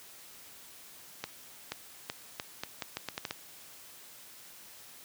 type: accelerating click train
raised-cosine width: 0.2 ms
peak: -17 dBFS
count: 11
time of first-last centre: 1.24-3.309 s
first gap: 480 ms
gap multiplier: 0.79
effects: white hiss -52 dBFS RMS until 5.04 s + high-pass 80 Hz 12 dB/octave